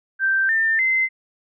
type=tone with pitch steps; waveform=sine; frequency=1565 / 1797.7 / 2065 Hz; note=G6 / A6 / C7; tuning=-3 / +37 / -23 cents; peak=-16 dBFS; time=0.19-1.09 s; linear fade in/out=50 ms; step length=300 ms; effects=none